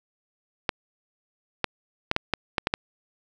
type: clicks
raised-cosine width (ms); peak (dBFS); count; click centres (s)
0.3; -6; 8; 0.692 / 1.643 / 2.114 / 2.164 / 2.337 / 2.582 / 2.671 / 2.739
effects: none